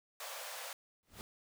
pink high-pass noise, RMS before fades -45 dBFS, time 0.2-0.73 s, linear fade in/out 2 ms, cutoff 490 Hz, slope 96 dB/octave
pink noise with exponential growth, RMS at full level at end -44 dBFS, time 1.03-1.21 s, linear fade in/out 0 ms, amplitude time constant 39 ms
effects none

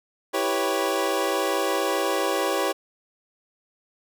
25% pulse chord, C# half-diminished seventh, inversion first, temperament equal with one note detuned, 327.4 / 392 / 493.9 / 554.4 Hz, E4 / G4 / B4 / C#5, -12 / 0 / 0 / 0 cents, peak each -26 / -23 / -26 / -23 dBFS, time 0.33-2.73 s, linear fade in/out 20 ms, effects none

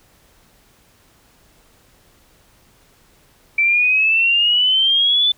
sine exponential sweep, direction up, 2321 to 3520 Hz, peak -12 dBFS, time 3.58-5.32 s, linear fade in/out 5 ms, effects pink hiss -54 dBFS RMS until 5.37 s

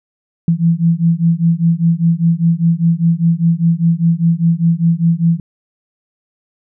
sine beating tone pair, 164.81 / 169.81 Hz, E3 / F3, 0 / -48 cents, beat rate 5 Hz, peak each -13 dBFS, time 0.48-5.4 s, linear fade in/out 2 ms, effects none

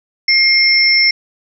sine tone pair together, 2129 / 5365 Hz, C7 / E8, +30 / +30 cents, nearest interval octave + major third, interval 1600 cents, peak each -11 dBFS, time 0.28-1.11 s, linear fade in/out 5 ms, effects none

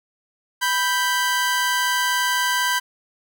sawtooth tone pair together, 987.8 / 1568 Hz, B5 / G6, 0 / 0 cents, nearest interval minor sixth, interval 800 cents, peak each -18 dBFS, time 0.61-2.8 s, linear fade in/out 20 ms, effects none

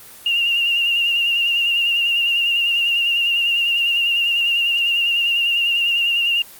sine tone with vibrato, 2794 Hz, F7, in tune, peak -15 dBFS, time 0.26-6.42 s, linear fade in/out 2 ms, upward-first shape sine, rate 10 Hz, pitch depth 40 cents each way, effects white hiss -41 dBFS RMS until 6.59 s + Opus 24 kbps

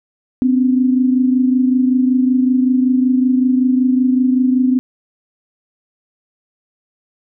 sine tone pair together, 253.4 / 278.7 Hz, B3 / C#4, +45 / +9 cents, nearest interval major second, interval 164 cents, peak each -11 / -19 dBFS, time 0.42-4.79 s, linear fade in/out 0 ms, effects none

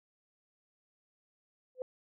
sine tone with exponential growth, 509 Hz, C5, 48 cents flat, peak -30 dBFS, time 1.75-1.82 s, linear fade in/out 1 ms, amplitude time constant 15 ms, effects none

